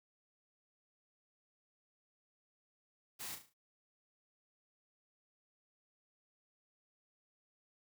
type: noise with echo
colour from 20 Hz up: white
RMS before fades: -45 dBFS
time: 3.19-3.36 s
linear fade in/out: 20 ms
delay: 36 ms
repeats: 5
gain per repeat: -7 dB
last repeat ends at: 3.54 s
effects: noise-tail reverb RT60 0.1 s tail -20 dB re dry